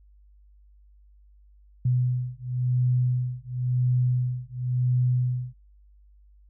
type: beating tone pair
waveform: sine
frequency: 124.6 / 125.55 Hz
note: B2 / B2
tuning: +16 / +29 cents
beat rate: 0.95 Hz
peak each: -25 dBFS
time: 1.85-5.54 s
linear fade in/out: 5 ms
effects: noise-tail reverb RT60 0.2 s tail -25 dB re dry + added 50 Hz sine -52 dBFS peak until 6.49 s